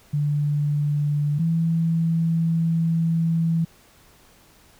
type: tone pair in turn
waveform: sine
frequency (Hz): 146.83 / 164.81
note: D3 / E3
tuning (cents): 0 / 0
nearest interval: major second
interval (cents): 200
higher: second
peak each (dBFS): -19 / -18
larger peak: second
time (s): 0.13-1.39 / 1.39-3.65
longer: second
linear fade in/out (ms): 10
effects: pink hiss -54 dBFS RMS until 4.79 s